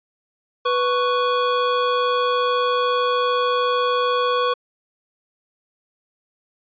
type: tone pair together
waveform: square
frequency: 493.9 / 1111.6 Hz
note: B4 / C#6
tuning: 0 / +4 cents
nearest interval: octave + major second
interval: 1404 cents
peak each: -21 dBFS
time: 0.65-4.54 s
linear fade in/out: 10 ms
effects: resampled to 11025 Hz